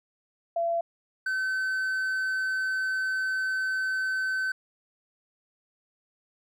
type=tone pair in turn; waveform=sine / triangle; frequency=677 / 1529.1 Hz; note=E5 / G6; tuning=+46 / -43 cents; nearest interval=octave + major second; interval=1411 cents; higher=second; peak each=-24 dBFS; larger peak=neither; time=0.56-0.81 / 1.26-4.52 s; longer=second; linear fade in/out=5 ms; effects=none